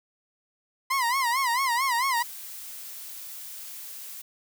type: tone with vibrato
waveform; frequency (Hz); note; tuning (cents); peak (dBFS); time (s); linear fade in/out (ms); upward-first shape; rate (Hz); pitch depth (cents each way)
30% pulse; 1010; B5; +39; -20; 0.9-2.23; 10; sine; 4.5; 150
type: noise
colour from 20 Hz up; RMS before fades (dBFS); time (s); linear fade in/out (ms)
blue; -40; 2.16-4.22; 10
effects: none